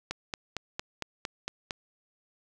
click train, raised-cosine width 0.2 ms, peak -15 dBFS, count 8, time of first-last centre 0.11-1.708 s, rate 4.38 Hz, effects none

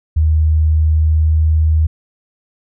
sine tone with pitch glide, 78.1 to 78.6 Hz, D#2 to D#2, +7 to +18 cents, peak -9 dBFS, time 0.16-1.87 s, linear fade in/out 10 ms, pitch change +11 cents, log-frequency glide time 0.87-1.47 s, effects none

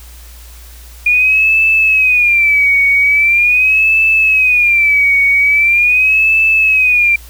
sine tone with vibrato, 2425 Hz, D#7, 45 cents flat, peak -7 dBFS, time 1.06-7.16 s, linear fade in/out 5 ms, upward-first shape sine, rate 0.42 Hz, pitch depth 140 cents each way, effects added 59 Hz sine -33 dBFS peak until 7.29 s + white hiss -40 dBFS RMS until 7.29 s

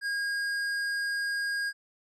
sine tone with hard clipping, 1628 Hz, G#6, 35 cents flat, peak -30 dBFS, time 0.01-1.73 s, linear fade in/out 50 ms, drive 14 dB, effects low-pass 9000 Hz 12 dB/octave

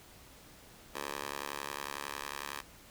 10% pulse tone with high-pass filter sweep, 71 Hz, C#2, 42 cents sharp, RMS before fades -41 dBFS, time 0.94-2.62 s, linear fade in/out 20 ms, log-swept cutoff 630 to 1100 Hz, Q 0.91, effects pink hiss -56 dBFS RMS until 2.9 s

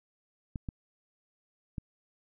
clicks, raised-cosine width 5 ms, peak -23 dBFS, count 3, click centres 0.558 / 0.688 / 1.782 s, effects none

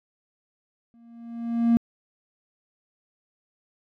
triangle tone with exponential growth, 233.1 Hz, A#3, in tune, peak -11 dBFS, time 0.94-1.77 s, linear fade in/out 0 ms, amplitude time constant 180 ms, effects tanh soft clip ceiling -9 dBFS

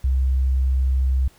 sine tone, 65.41 Hz, C2, in tune, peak -16 dBFS, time 0.04-1.28 s, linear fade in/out 5 ms, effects pink hiss -54 dBFS RMS until 1.38 s

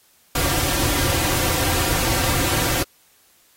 pink noise with comb filter, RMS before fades -21 dBFS, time 0.35-2.83 s, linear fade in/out 5 ms, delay 4.7 ms, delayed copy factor -0.9, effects white hiss -57 dBFS RMS until 3.56 s + AAC 48 kbps

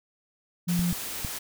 sine tone, 174.61 Hz, F3, in tune, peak -23 dBFS, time 0.67-0.93 s, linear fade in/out 20 ms
white noise, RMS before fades -35 dBFS, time 0.68-1.39 s, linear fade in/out 10 ms
clicks, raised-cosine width 5 ms, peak -20 dBFS, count 3, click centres 0.793 / 0.927 / 1.248 s
effects none

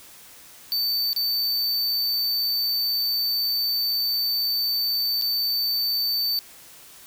square tone with dropouts, 4558 Hz, C#8, 47 cents sharp, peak -22 dBFS, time 0.72-6.39 s, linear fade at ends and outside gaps 0 ms, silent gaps 1.131-1.163 / 5.214-5.221 s, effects white hiss -47 dBFS RMS until 7.06 s

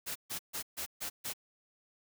white noise bursts, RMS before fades -38 dBFS, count 6, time 0.06-1.336 s, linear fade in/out 20 ms, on 96 ms, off 140 ms, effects none

